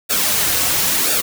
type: noise with flanger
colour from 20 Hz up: white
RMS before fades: -17 dBFS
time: 0.09-1.22 s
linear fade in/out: 20 ms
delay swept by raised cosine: 0.96 to 5.06 ms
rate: 0.97 Hz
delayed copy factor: -0.6
effects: none